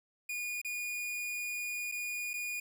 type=tone with dropouts; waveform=45% pulse; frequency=2445 Hz; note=D#7; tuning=31 cents flat; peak=-35 dBFS; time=0.29-2.6 s; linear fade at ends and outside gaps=5 ms; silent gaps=0.616-0.647 / 1.916-1.921 / 2.334-2.338 s; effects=12-bit